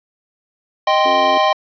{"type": "chord", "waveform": "square", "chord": "C minor", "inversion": "first", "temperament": "equal", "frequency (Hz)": [622.3, 784, 1046.5], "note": ["Eb5", "G5", "C6"], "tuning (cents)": [0, 0, 0], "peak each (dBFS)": -17, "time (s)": [0.87, 1.53], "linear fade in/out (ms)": 5}
{"type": "harmonic tone", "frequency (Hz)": 90.2, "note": "F#2", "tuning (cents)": -44, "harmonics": [3, 4, 5], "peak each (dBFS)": [-26, -28, -30], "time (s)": [1.05, 1.38], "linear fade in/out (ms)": 5}
{"effects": ["resampled to 11025 Hz", "8-bit"]}